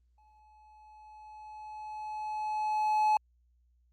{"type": "tone with exponential growth", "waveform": "triangle", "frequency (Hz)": 855, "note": "A5", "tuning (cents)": -50, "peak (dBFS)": -20, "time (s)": [0.18, 3.17], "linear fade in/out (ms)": 2, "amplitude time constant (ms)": 650, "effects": ["added 60 Hz sine -65 dBFS peak until 3.92 s", "Opus 32 kbps"]}